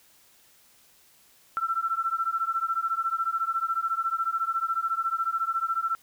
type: beating tone pair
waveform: sine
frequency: 1335 / 1349 Hz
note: E6 / E6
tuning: +22 / +40 cents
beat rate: 14 Hz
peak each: -28 dBFS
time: 1.57-5.95 s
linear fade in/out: 0 ms
effects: white hiss -59 dBFS RMS until 6.02 s